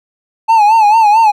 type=tone with vibrato; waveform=triangle; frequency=866 Hz; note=A5; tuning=28 cents flat; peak=-3 dBFS; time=0.48-1.32 s; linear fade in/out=20 ms; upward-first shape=sine; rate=4.5 Hz; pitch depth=94 cents each way; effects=none